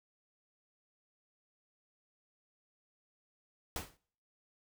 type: noise with exponential decay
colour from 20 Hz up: pink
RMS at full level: -35 dBFS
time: 3.76-3.97 s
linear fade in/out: 1 ms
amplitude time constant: 45 ms
effects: noise-tail reverb RT60 0.6 s tail -26 dB re dry